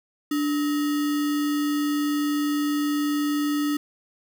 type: tone with sample-and-hold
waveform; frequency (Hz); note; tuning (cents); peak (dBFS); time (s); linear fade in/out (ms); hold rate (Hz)
sine; 293.5; D4; -1; -21; 0.31-3.77; 5; 1575
effects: none